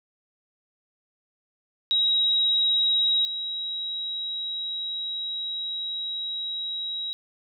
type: tone pair in turn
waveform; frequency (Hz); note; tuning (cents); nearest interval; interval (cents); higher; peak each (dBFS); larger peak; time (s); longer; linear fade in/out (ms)
sine; 3829 / 3843; A#7 / B7; +46 / -48; unison; 6; second; -19 / -28; first; 1.91-3.25 / 3.25-7.13; second; 0
effects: none